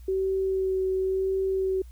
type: tone with vibrato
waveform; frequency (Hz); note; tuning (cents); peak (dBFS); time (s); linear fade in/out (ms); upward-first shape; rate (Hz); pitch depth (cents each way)
sine; 380.2; F#4; +47; -23; 0.08-1.82; 5; sine; 0.95; 14
effects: added 60 Hz sine -42 dBFS peak until 1.91 s + white hiss -63 dBFS RMS until 1.91 s